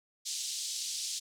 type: band-pass noise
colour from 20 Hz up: white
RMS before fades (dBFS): -37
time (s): 0.25-1.2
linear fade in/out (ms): 20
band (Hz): 3600 to 7700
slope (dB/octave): 24
effects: none